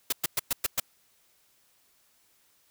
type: noise bursts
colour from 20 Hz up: white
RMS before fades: -26 dBFS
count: 6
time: 0.1-0.8 s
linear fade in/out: 5 ms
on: 25 ms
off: 110 ms
effects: white hiss -66 dBFS RMS until 2.7 s